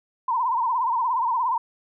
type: tone with vibrato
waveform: sine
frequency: 970 Hz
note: B5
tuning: 31 cents flat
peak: -20 dBFS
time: 0.28-1.58 s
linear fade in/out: 5 ms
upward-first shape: sine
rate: 17 Hz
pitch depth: 120 cents each way
effects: none